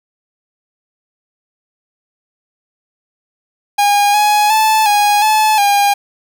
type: tone with pitch steps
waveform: 45% pulse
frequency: 816 / 837 / 872 / 826 / 863 / 809 Hz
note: G#5 / G#5 / A5 / G#5 / A5 / G#5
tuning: -31 / +13 / -16 / -10 / -34 / -46 cents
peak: -9 dBFS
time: 3.78-5.94 s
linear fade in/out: 10 ms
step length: 360 ms
effects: 8-bit